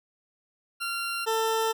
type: tone pair in turn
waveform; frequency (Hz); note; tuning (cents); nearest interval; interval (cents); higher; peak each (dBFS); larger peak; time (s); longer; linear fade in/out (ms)
20% pulse; 1380 / 446.4; F6 / A4; -21 / +25; octave + minor sixth; 1954; first; -24 / -19; second; 0.8-1.26 / 1.26-1.73; second; 20
effects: none